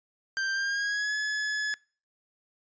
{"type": "tone with pitch glide", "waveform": "45% pulse", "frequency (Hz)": [1573, 1705.5], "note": ["G6", "G#6"], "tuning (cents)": [6, 46], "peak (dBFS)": -27, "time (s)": [0.37, 1.74], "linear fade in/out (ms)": 0, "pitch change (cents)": 140, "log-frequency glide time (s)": [0.52, 1.15], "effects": ["noise-tail reverb RT60 0.4 s tail -25 dB re dry", "resampled to 16000 Hz"]}